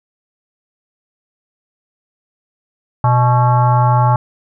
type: tone with frequency modulation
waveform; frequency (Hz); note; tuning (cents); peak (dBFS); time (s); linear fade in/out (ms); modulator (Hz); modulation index
sine; 369; F#4; -5; -9; 3.04-4.16; 2; 246; 3
effects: none